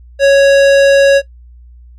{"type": "tone with tanh clipping", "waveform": "sine", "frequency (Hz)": 554.4, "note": "C#5", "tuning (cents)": 0, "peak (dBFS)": -6, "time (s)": [0.19, 1.22], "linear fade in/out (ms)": 50, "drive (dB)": 18, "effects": ["noise-tail reverb RT60 0.1 s tail -18 dB re dry", "added 60 Hz sine -35 dBFS peak until 1.98 s"]}